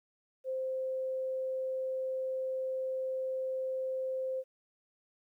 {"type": "tone", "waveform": "sine", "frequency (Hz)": 522, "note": "C5", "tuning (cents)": -4, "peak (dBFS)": -32, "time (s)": [0.44, 4.44], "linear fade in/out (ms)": 50, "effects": ["12-bit"]}